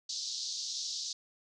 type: band-pass noise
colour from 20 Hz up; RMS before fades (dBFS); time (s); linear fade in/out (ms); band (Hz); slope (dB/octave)
pink; -38; 0.09-1.13; 5; 3900 to 6400; 48
effects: none